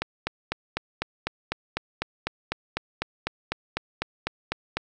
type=click train; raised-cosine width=0.3 ms; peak=-10 dBFS; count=20; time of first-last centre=0.02-4.77 s; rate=4 Hz; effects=none